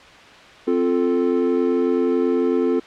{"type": "chord", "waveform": "triangle", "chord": "F major", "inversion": "second", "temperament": "equal", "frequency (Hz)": [261.6, 349.2, 440], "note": ["C4", "F4", "A4"], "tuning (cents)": [0, 0, 0], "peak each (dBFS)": -19, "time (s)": [0.67, 2.8], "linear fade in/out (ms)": 10, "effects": ["white hiss -43 dBFS RMS until 2.86 s", "low-pass 3000 Hz 12 dB/octave"]}